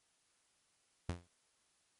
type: tone with exponential decay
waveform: sawtooth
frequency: 87.3 Hz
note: F2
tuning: in tune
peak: -30 dBFS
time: 1.09-1.27 s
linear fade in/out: 0 ms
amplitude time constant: 38 ms
effects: white hiss -75 dBFS RMS until 1.99 s + MP3 48 kbps